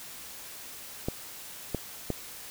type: clicks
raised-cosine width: 2 ms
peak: -15 dBFS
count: 3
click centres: 1.085 / 1.747 / 2.103 s
effects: white hiss -44 dBFS RMS until 2.5 s